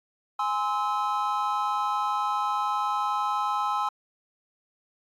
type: chord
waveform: triangle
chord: Ab augmented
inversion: none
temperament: just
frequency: 830.6 / 1038.3 / 1297.8 Hz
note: Ab5 / C6 / E6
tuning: 0 / -14 / -27 cents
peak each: -27 dBFS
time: 0.39-3.89 s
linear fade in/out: 5 ms
effects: AAC 64 kbps